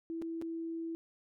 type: tone with dropouts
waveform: sine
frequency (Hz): 329.6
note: E4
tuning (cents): 0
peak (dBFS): -36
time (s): 0.1-0.95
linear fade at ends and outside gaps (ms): 0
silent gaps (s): 0.217-0.222 / 0.415-0.422
effects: none